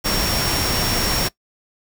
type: tone in noise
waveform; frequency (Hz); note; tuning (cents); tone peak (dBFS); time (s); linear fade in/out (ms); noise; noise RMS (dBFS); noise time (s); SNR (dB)
sine; 5530; F8; -18; -24; 0.04-1.29; 20; pink; -21; 0.04-1.29; -6
effects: noise-tail reverb RT60 0.1 s tail -20 dB re dry